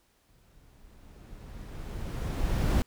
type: noise with exponential growth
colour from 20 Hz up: brown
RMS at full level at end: -23 dBFS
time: 0.29-2.82 s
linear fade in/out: 0 ms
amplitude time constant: 550 ms
effects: pink hiss -68 dBFS RMS until 2.86 s